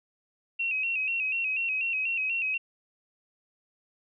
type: tone with vibrato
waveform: sine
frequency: 2631 Hz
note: E7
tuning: 4 cents flat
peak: -26 dBFS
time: 0.59-2.58 s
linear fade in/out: 10 ms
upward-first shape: square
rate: 4.1 Hz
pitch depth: 62 cents each way
effects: none